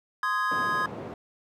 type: chord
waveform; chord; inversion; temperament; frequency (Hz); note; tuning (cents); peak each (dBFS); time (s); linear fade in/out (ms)
triangle; Ab major; first; just; 1038.3 / 1245.9 / 1661.2; C6 / Eb6 / Ab6; -14 / +2 / 0; -27; 0.23-0.86; 2
type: band-pass noise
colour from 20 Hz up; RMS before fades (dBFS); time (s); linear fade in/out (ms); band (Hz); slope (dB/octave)
white; -38; 0.51-1.14; 2; 120 to 550; 12
effects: none